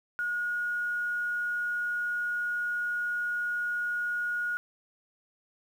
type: tone with quantisation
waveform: sine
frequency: 1443 Hz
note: F#6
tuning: 44 cents flat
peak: -28 dBFS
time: 0.19-4.57 s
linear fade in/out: 0 ms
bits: 9
effects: none